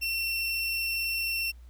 30% pulse tone, 2711 Hz, E7, 48 cents sharp, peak -25 dBFS, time 0.01-1.52 s, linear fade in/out 20 ms, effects added 60 Hz sine -46 dBFS peak until 1.69 s + pink hiss -66 dBFS RMS until 1.69 s

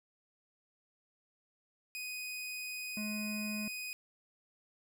sawtooth tone, 2495 Hz, D#7, 4 cents sharp, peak -36 dBFS, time 1.95-3.93 s, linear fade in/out 0 ms
harmonic tone, 211.7 Hz, G#3, 33 cents sharp, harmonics 1 / 3 / 5 / 7 / 9 / 10, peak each -37 / -51 / -56 / -61 / -63 / -65 dBFS, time 2.97-3.68 s, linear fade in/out 2 ms
effects none

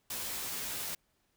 white noise with comb filter, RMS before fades -38 dBFS, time 0.1-0.95 s, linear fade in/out 5 ms, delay 15 ms, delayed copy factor -0.95, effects pink hiss -75 dBFS RMS until 1.36 s

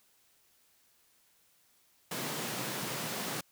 pink high-pass noise, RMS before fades -37 dBFS, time 2.11-3.41 s, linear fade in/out 5 ms, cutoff 120 Hz, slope 96 dB/octave, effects white hiss -68 dBFS RMS until 3.51 s

